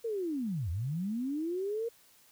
sine linear two-way sweep, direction down then up, 473 to 77.78 to 473 Hz, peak -31 dBFS, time 0.04-1.89 s, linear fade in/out 10 ms, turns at 0.7 s, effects white hiss -62 dBFS RMS until 2.31 s

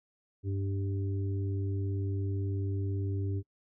harmonic tone, 98.1 Hz, G2, 2 cents sharp, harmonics 1 / 3 / 4, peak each -30 / -40 / -42 dBFS, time 0.43-3.43 s, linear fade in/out 50 ms, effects noise-tail reverb RT60 0.1 s tail -24 dB re dry

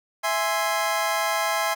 25% pulse chord, E augmented, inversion none, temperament equal, 659.3 / 830.6 / 1046.5 Hz, E5 / G#5 / B#5, 0 / 0 / 0 cents, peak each -23 dBFS, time 0.23-1.75 s, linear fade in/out 20 ms, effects none

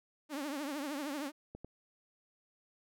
sawtooth tone with vibrato, 287.6 Hz, D4, 36 cents flat, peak -33 dBFS, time 0.29-1.32 s, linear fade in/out 50 ms, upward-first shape triangle, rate 13 Hz, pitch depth 150 cents each way
clicks, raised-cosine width 2 ms, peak -32 dBFS, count 2, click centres 1.55 / 1.646 s
effects none

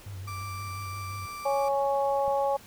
sine tone with vibrato, 96.7 Hz, G2, 23 cents flat, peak -36 dBFS, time 0.06-1.26 s, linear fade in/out 5 ms, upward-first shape sine, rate 5.7 Hz, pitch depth 63 cents each way
35% pulse tone, 1173 Hz, D6, 2 cents flat, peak -35 dBFS, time 0.27-1.69 s, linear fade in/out 10 ms
harmonic tone, 277.2 Hz, C#4, in tune, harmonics 2 / 3 / 4, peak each -26 / -27 / -36 dBFS, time 1.45-2.57 s, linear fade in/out 10 ms
click, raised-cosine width 5 ms, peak -33 dBFS, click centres 2.28 s
effects pink hiss -51 dBFS RMS until 2.66 s

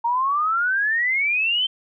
sine exponential sweep, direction up, 920 to 3136 Hz, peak -18 dBFS, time 0.04-1.67 s, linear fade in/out 10 ms, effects none

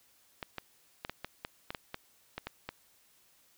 clicks, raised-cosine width 0.3 ms, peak -21 dBFS, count 12, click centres 0.428 / 0.583 / 1.049 / 1.096 / 1.246 / 1.449 / 1.705 / 1.748 / 1.944 / 2.38 / 2.47 / 2.69 s, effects white hiss -66 dBFS RMS until 3.57 s

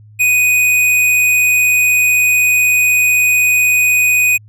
sine tone with hard clipping, 2489 Hz, D#7, in tune, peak -10 dBFS, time 0.19-4.38 s, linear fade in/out 20 ms, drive 17 dB, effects added 106 Hz sine -38 dBFS peak until 4.48 s

